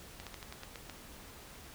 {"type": "slowing click train", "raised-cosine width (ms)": 0.2, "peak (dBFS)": -27, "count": 8, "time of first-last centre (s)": [0.2, 0.897], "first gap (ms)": 67, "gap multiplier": 1.13, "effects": ["added 60 Hz sine -61 dBFS peak until 1.74 s", "pink hiss -52 dBFS RMS until 1.74 s"]}